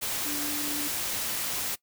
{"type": "tone in noise", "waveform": "sine", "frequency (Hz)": 293.7, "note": "D4", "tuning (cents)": 0, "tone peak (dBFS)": -35, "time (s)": [0.25, 0.89], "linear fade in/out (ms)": 20, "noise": "white", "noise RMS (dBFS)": -31, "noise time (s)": [0.01, 1.76], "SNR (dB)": -7, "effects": ["noise-tail reverb RT60 0.1 s tail -21 dB re dry"]}